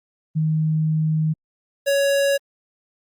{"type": "tone pair in turn", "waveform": ["sine", "square"], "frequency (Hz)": [156.7, 558.4], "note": ["D#3", "C#5"], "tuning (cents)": [13, 13], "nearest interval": "octave + minor seventh", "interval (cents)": 2200, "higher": "second", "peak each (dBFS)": [-17, -17], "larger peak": "neither", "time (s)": [[0.35, 1.34], [1.86, 2.38]], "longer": "first", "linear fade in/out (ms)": 20, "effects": ["Opus 32 kbps"]}